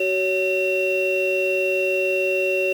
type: tone cluster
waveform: sine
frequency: 377.3 / 559 / 2727 Hz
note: F#4 / C#5 / F7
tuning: +34 / +14 / -42 cents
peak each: -22 dBFS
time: 0-2.73 s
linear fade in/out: 5 ms
effects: tanh soft clip ceiling -12 dBFS + 7-bit